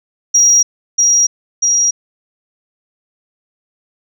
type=tone with echo; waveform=sine; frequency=5710 Hz; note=F8; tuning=37 cents sharp; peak=-5 dBFS; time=0.34-0.63 s; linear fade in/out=10 ms; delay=640 ms; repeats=2; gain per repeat=-2 dB; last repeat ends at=1.91 s; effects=tanh soft clip ceiling -2 dBFS